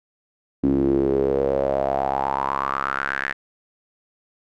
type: tone with band-pass filter sweep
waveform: sawtooth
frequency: 68.1 Hz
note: C#2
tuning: 30 cents flat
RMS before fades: -22 dBFS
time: 0.63-3.33 s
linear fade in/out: 10 ms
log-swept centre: 280 to 1800 Hz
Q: 6.1
effects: none